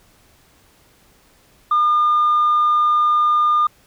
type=tone; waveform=sine; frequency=1210 Hz; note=D#6; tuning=49 cents flat; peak=-11 dBFS; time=1.71-3.67 s; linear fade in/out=5 ms; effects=tanh soft clip ceiling -10 dBFS + pink hiss -54 dBFS RMS until 3.86 s